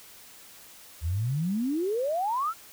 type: exponential sweep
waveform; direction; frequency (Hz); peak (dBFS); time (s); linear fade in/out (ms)
sine; up; 74.4 to 1400; -25; 1.01-2.54; 50
effects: white hiss -50 dBFS RMS until 2.72 s